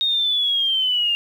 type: linear sweep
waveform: sine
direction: down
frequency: 3729 to 2794 Hz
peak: -17 dBFS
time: 0.01-1.15 s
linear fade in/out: 0 ms
effects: 8-bit